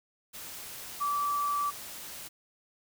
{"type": "tone in noise", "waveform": "sine", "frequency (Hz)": 1158, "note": "D6", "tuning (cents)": -25, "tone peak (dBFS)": -27, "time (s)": [1, 1.71], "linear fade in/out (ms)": 20, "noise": "white", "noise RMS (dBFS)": -43, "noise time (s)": [0.33, 2.29], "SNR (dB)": 13, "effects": []}